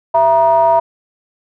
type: ring-modulated tone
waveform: triangle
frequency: 140.1 Hz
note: C#3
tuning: 19 cents sharp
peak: -3 dBFS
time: 0.14-0.8 s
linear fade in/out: 10 ms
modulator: 807 Hz
effects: none